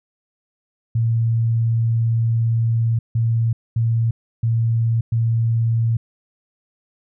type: tone bursts at uneven times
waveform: sine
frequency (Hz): 114.7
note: A#2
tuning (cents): -28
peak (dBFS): -15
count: 5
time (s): 0.95-2.99 / 3.15-3.53 / 3.76-4.11 / 4.43-5.01 / 5.12-5.97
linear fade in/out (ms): 5
effects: none